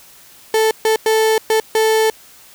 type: tone bursts at uneven times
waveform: 35% pulse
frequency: 440 Hz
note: A4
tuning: in tune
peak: -10 dBFS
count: 5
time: 0.54-0.71 / 0.85-0.96 / 1.06-1.38 / 1.5-1.6 / 1.75-2.1 s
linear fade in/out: 2 ms
effects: white hiss -44 dBFS RMS until 2.54 s